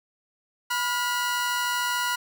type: tone pair together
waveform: sawtooth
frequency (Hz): 981.8 / 1426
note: B5 / F6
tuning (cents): -10 / +36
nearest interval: tritone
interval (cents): 646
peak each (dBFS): -23 / -24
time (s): 0.7-2.16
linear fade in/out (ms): 10
effects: none